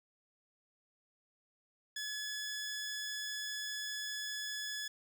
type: tone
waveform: 15% pulse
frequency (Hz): 1705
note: G#6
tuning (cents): +45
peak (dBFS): -32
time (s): 1.96-4.88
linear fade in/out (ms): 5
effects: none